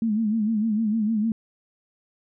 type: tone with vibrato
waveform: sine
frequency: 217.7 Hz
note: A3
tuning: 18 cents flat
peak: -20 dBFS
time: 0.02-1.32 s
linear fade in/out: 2 ms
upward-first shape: sine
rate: 6.6 Hz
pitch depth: 89 cents each way
effects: none